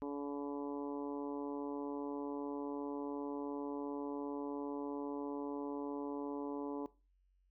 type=harmonic tone; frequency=142.9 Hz; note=D3; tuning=47 cents flat; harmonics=2 / 3 / 4 / 5 / 6 / 7 / 8; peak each=-40 / -44 / -50 / -57 / -51 / -52 / -61 dBFS; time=0.02-6.86 s; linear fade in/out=0 ms; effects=noise-tail reverb RT60 0.3 s tail -19 dB re dry + added 46 Hz sine -70 dBFS peak until 7.5 s